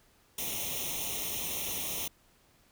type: noise with comb filter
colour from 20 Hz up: white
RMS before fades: -35 dBFS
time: 0.38-2.08 s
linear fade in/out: 5 ms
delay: 0.32 ms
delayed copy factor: +0.85
effects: pink hiss -65 dBFS RMS until 2.71 s